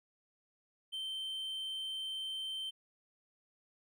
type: tone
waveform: triangle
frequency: 3111 Hz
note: G7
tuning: 14 cents flat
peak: -36 dBFS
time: 0.92-2.71 s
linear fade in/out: 20 ms
effects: none